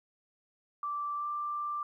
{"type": "tone with pitch glide", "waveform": "sine", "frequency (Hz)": [1169, 1180.5], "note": ["D6", "D6"], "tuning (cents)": [-8, 9], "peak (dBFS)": -32, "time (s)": [0.83, 1.83], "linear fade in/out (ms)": 2, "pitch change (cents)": 17, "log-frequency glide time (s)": [1.15, 1.27], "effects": ["12-bit"]}